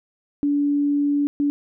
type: tone bursts at uneven times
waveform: sine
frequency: 287.8 Hz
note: D4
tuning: 35 cents flat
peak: -17 dBFS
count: 2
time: 0.43-1.27 / 1.4-1.5 s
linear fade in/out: 0 ms
effects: none